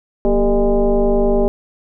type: tone with frequency modulation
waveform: sine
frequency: 185 Hz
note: F#3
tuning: in tune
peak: -11 dBFS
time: 0.25-1.48 s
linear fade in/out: 0 ms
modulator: 210 Hz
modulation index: 2.2
effects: none